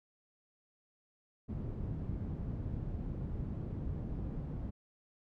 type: low-pass noise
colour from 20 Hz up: white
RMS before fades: -39 dBFS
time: 1.48-4.71 s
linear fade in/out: 20 ms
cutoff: 150 Hz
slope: 12 dB/octave
effects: none